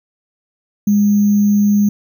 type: tone with sample-and-hold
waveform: sine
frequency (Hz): 205.2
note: G#3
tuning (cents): -21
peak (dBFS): -9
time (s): 0.87-1.89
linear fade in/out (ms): 5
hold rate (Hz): 6300
effects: none